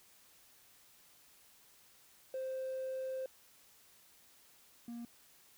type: tone pair in turn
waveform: triangle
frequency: 523.3 / 235.8 Hz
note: C5 / A#3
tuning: 0 / +20 cents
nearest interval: octave + major second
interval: 1380 cents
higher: first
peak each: -34 / -40 dBFS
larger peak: first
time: 2.34-3.26 / 4.88-5.05 s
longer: first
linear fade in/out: 2 ms
effects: tanh soft clip ceiling -33 dBFS + white hiss -64 dBFS RMS until 5.57 s